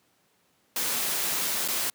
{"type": "noise with dropouts", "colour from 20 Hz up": "white", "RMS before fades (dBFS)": -28, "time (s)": [0.76, 1.9], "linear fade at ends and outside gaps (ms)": 2, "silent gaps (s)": [1.678, 1.684], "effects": ["pink hiss -67 dBFS RMS until 1.94 s", "high-pass 150 Hz 12 dB/octave"]}